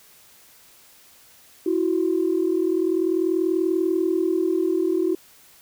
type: tone pair together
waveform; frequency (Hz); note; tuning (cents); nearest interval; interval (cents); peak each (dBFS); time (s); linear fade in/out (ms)
sine; 329.6 / 370; E4 / F#4; 0 / 0; major second; 200; -21; 1.66-5.15; 5
effects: tanh soft clip ceiling -11 dBFS + white hiss -52 dBFS RMS until 5.61 s